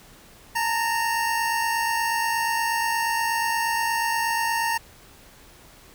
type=tone pair together; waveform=25% pulse; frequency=872.6 / 921 Hz; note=A5 / A#5; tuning=-15 / -21 cents; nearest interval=minor second; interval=94 cents; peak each=-27 / -19 dBFS; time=0.55-4.78 s; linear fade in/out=10 ms; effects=pink hiss -50 dBFS RMS until 5.94 s